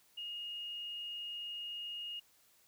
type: tone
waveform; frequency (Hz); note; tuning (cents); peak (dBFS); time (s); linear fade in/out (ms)
sine; 2857; F7; +39; -40; 0.17-2.2; 10
effects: white hiss -68 dBFS RMS until 2.67 s